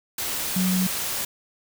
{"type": "tone in noise", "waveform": "sine", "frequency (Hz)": 185, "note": "F#3", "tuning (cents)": 0, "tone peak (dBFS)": -20, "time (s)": [0.56, 0.87], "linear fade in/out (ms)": 5, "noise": "white", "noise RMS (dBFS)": -28, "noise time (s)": [0.18, 1.25], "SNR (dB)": 5, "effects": []}